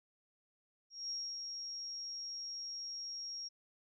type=tone with ADSR envelope; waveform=sine; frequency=5588 Hz; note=F8; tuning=in tune; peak=-37 dBFS; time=0.9-3.49 s; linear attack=200 ms; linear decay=260 ms; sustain=-4 dB; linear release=18 ms; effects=none